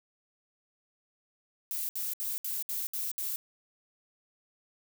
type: noise bursts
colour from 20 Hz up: violet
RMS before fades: -34 dBFS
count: 7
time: 1.71-3.36 s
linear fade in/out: 0 ms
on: 180 ms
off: 65 ms
effects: none